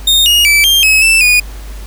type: tone with pitch steps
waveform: 40% pulse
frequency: 3680 / 2864 / 2315 / 3188 / 2566 / 2651 / 2461 Hz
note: A#7 / F7 / D7 / G7 / E7 / E7 / D#7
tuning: -23 / +43 / -25 / +28 / -47 / +9 / -20 cents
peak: -5 dBFS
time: 0.07-1.4 s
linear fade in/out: 5 ms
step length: 190 ms
effects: added 50 Hz sine -24 dBFS peak until 1.86 s + pink hiss -36 dBFS RMS until 1.86 s